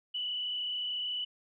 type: tone with frequency modulation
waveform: sine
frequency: 2968 Hz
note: F#7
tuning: 5 cents sharp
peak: -32 dBFS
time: 0.14-1.25 s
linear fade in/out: 10 ms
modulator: 33.8 Hz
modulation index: 1.8
effects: none